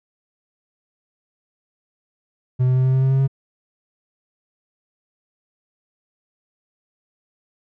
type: tone with pitch steps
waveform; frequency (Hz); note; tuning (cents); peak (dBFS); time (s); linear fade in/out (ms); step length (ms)
triangle; 126.9 / 128.08 / 129.27 / 130.47 / 131.68 / 132.9 / 134.14 / 135.38; B2 / C3 / C3 / C3 / C3 / C3 / C3 / C#3; +47 / -37 / -21 / -5 / +11 / +27 / +43 / -41; -12; 2.59-3.278; 20; 86
effects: none